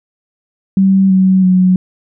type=tone with pitch steps; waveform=sine; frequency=192.7 / 188.41 / 184.21 Hz; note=G3 / F#3 / F#3; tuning=-29 / +32 / -7 cents; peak=-6 dBFS; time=0.77-1.76 s; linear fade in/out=2 ms; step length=330 ms; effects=none